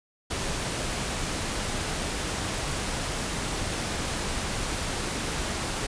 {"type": "noise", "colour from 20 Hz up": "pink", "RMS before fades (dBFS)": -30, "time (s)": [0.3, 5.87], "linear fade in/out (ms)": 10, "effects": ["resampled to 22050 Hz"]}